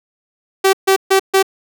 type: tone bursts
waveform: sawtooth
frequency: 385.5 Hz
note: G4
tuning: 29 cents flat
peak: -5 dBFS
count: 4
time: 0.64-1.428 s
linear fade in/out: 10 ms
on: 92 ms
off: 140 ms
effects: none